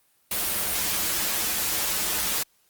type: noise with comb filter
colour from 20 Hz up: white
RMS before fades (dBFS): -26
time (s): 0.31-2.43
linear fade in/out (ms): 5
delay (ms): 7.6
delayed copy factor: -1
effects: white hiss -65 dBFS RMS until 2.69 s + Opus 32 kbps